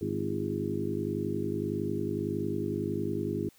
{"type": "harmonic tone with a mistuned harmonic", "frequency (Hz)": 50.9, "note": "G#1", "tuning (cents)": -34, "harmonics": [2, 3, 4, 5, 6, 7, 8], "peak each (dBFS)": [-38, -38, -37, -37, -38, -35, -36], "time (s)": [0.01, 3.49], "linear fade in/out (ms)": 5, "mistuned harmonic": 7, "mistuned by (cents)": -52, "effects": ["white hiss -62 dBFS RMS until 3.58 s"]}